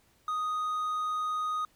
triangle tone, 1244.5 Hz, D#6, in tune, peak -27 dBFS, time 0.28-1.65 s, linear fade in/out 2 ms, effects pink hiss -66 dBFS RMS until 1.75 s

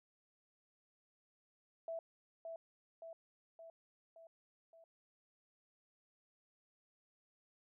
sine tone with echo, 659.3 Hz, E5, in tune, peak -40 dBFS, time 1.88-1.99 s, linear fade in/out 2 ms, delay 570 ms, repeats 5, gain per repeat -4 dB, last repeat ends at 4.84 s, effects none

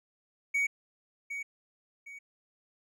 triangle tone with echo, 2246 Hz, C#7, 22 cents sharp, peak -24 dBFS, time 0.54-0.67 s, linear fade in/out 10 ms, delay 760 ms, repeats 2, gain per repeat -9 dB, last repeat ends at 2.19 s, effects none

